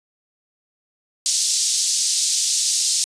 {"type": "band-pass noise", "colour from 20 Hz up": "pink", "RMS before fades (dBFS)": -20, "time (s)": [1.26, 3.04], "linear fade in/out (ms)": 0, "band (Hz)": [4600, 9200], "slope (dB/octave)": 24, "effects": ["resampled to 22050 Hz"]}